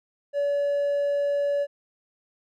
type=tone; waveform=triangle; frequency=571 Hz; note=D5; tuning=49 cents flat; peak=-19 dBFS; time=0.33-1.67 s; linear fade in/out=50 ms; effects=tanh soft clip ceiling -16 dBFS